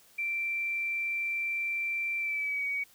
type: tone with pitch glide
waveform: sine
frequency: 2349 to 2256 Hz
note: D7 to C#7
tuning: 0 to +30 cents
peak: -29 dBFS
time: 0.18-2.84 s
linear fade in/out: 10 ms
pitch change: -70 cents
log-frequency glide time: 2.18-2.65 s
effects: white hiss -60 dBFS RMS until 2.94 s